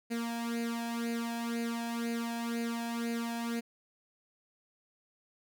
sawtooth tone with flanger, 233.1 Hz, A#3, in tune, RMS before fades -35 dBFS, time 0.1-3.61 s, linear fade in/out 20 ms, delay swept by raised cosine 0.44 to 1.22 ms, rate 2 Hz, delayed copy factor +0.75, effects none

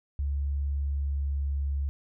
sine tone with pitch glide, 70.5 to 69.97 Hz, C#2 to C#2, +30 to +17 cents, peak -26 dBFS, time 0.19-1.89 s, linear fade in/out 0 ms, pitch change -13 cents, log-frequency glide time 0.72-1.55 s, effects none

